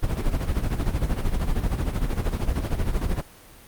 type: noise with tremolo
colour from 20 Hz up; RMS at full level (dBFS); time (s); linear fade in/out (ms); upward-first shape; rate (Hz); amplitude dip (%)
brown; -21; 0.02-3.22; 20; sine; 13; 70
effects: pink hiss -48 dBFS RMS until 3.67 s + Opus 32 kbps